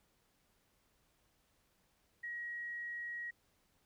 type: tone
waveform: sine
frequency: 1900 Hz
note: A#6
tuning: 33 cents sharp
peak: -40 dBFS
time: 2.23-3.31 s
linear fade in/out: 10 ms
effects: pink hiss -75 dBFS RMS until 3.85 s